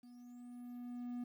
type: tone with level ramp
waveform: triangle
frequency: 243.8 Hz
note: B3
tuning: 22 cents flat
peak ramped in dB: -53 to -37 dBFS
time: 0.03-1.24 s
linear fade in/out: 5 ms
effects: 12-bit